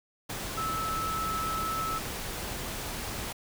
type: tone in noise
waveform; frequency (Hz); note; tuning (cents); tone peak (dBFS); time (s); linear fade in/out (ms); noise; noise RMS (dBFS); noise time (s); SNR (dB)
sine; 1306; E6; -17; -30; 0.57-1.99; 10; pink; -36; 0.29-3.33; +3
effects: none